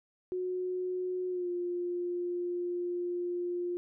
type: tone with pitch glide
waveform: sine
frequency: 365.6 to 352.5 Hz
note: F#4 to F4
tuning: -21 to +16 cents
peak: -31 dBFS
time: 0.32-3.77 s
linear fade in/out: 0 ms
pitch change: -63 cents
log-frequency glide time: 1.29-1.49 s
effects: none